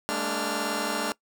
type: tone cluster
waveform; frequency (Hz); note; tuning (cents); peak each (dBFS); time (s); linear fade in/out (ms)
10% pulse; 206.7 / 227.6 / 292.8 / 1386; G#3 / A#3 / D4 / F6; -8 / -41 / -5 / -14; -25 / -25 / -22 / -26; 0.09-1.12; 0
effects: noise-tail reverb RT60 0.1 s tail -21 dB re dry